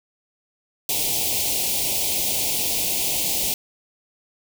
white band-stop noise, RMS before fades -23 dBFS, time 0.89-3.54 s, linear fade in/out 2 ms, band 870 to 2300 Hz, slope 48 dB/octave, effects none

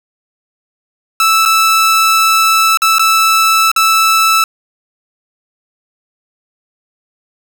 sawtooth tone with dropouts, 1316 Hz, E6, 3 cents flat, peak -4 dBFS, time 1.2-4.44 s, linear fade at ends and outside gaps 2 ms, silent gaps 1.453-1.458 / 2.773-2.819 / 2.984-2.994 / 3.716-3.762 s, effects none

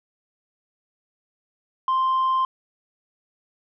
sine tone, 1046.5 Hz, C6, in tune, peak -16 dBFS, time 1.88-2.45 s, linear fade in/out 2 ms, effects tanh soft clip ceiling -17 dBFS

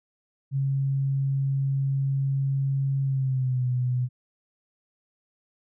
sine tone with pitch glide, 136.6 to 125.26 Hz, C#3 to B2, -25 to +25 cents, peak -22 dBFS, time 0.51-4.09 s, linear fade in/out 50 ms, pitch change -150 cents, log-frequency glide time 3.03-3.66 s, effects none

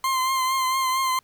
40% pulse tone with vibrato, 1046.5 Hz, C6, in tune, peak -20 dBFS, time 0.04-1.19 s, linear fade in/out 2 ms, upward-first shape triangle, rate 4.4 Hz, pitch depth 38 cents each way, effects pink hiss -63 dBFS RMS until 1.23 s

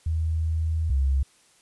sine tone pair in turn, 80.3 / 67.7 Hz, E2 / C#2, -45 / -40 cents, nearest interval minor third, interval 295 cents, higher first, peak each -22 / -19 dBFS, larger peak second, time 0.06-0.9 / 0.9-1.23 s, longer first, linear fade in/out 5 ms, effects white hiss -59 dBFS RMS until 1.61 s + resampled to 24000 Hz

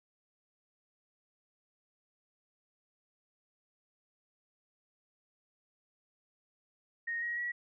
sine tone with pitch steps, 1861 / 1893.5 / 1926.6 Hz, A#6 / A#6 / B6, -3 / +27 / -43 cents, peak -33 dBFS, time 7.07-7.52 s, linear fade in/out 10 ms, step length 150 ms, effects none

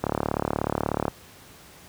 click train, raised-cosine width 1 ms, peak -9 dBFS, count 39, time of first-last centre 0.04-1.081 s, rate 36.5 Hz, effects pink hiss -49 dBFS RMS until 1.88 s + high-pass 60 Hz 12 dB/octave

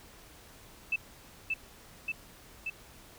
sine tone with echo, 2637 Hz, E7, in tune, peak -26 dBFS, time 0.92-0.96 s, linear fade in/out 5 ms, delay 580 ms, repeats 3, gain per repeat -2 dB, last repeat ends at 2.7 s, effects pink hiss -54 dBFS RMS until 3.18 s

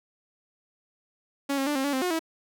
sawtooth tone with pitch steps, 279.1 / 270.6 / 294.1 / 267.2 / 285 / 261.9 / 360.6 / 324.6 Hz, C#4 / C#4 / D4 / C4 / C#4 / C4 / F#4 / E4, +12 / -42 / +3 / +36 / +48 / +2 / -45 / -27 cents, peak -21 dBFS, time 1.49-2.194 s, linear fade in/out 10 ms, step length 88 ms, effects none

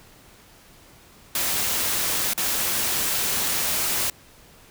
white noise with dropouts, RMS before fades -24 dBFS, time 1.35-4.1 s, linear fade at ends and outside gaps 2 ms, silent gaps 2.335-2.377 s, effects pink hiss -51 dBFS RMS until 4.7 s

